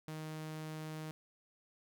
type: tone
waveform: sawtooth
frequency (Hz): 156.2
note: D#3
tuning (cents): +7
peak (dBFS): -38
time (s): 0.08-1.11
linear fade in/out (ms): 0
effects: none